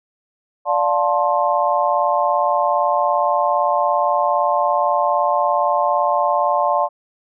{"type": "chord", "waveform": "sine", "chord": "D minor seventh", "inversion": "none", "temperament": "just", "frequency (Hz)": [587.3, 704.8, 881, 1057.2], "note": ["D5", "F5", "A5", "C6"], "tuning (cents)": [0, 16, 2, 18], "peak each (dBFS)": -20, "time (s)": [0.65, 6.89], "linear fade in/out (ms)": 50, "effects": []}